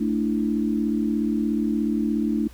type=chord; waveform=sine; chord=A suspended fourth; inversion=none; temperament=equal with one note detuned; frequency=220 / 293.7 / 330.6 Hz; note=A3 / D4 / E4; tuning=0 / 0 / +5 cents; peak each=-23 / -25 / -28 dBFS; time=0-2.48 s; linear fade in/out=10 ms; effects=added 60 Hz sine -43 dBFS peak until 2.53 s + pink hiss -52 dBFS RMS until 2.53 s